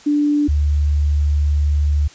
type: tone pair in turn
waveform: sine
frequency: 293.7 / 73.42 Hz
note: D4 / D2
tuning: 0 / 0 cents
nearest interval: 2 octaves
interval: 2400 cents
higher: first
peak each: -13 dBFS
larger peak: neither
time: 0.06-0.48 / 0.48-2.08 s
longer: second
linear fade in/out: 10 ms
effects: white hiss -44 dBFS RMS until 2.14 s + resampled to 16000 Hz